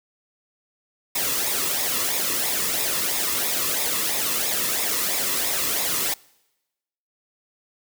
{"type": "noise with flanger", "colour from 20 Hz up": "white", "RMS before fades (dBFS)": -24, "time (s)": [1.15, 6.14], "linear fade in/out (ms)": 5, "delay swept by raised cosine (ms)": [0.66, 1.34], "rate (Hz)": 3, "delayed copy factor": -0.6, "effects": ["noise-tail reverb RT60 1.0 s tail -25 dB re dry"]}